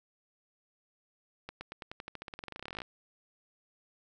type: accelerating click train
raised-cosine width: 0.3 ms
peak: -25 dBFS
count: 27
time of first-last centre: 1.49-2.818 s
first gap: 120 ms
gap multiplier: 0.92
effects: none